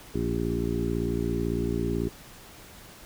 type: harmonic tone with a mistuned harmonic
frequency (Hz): 58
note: A#1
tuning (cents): -8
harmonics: 1 / 2 / 3 / 4 / 5 / 6 / 7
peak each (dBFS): -33 / -33 / -33 / -33 / -33 / -33 / -33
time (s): 0.14-2.09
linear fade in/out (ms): 10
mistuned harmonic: 7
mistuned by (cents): -16
effects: pink hiss -48 dBFS RMS until 3.05 s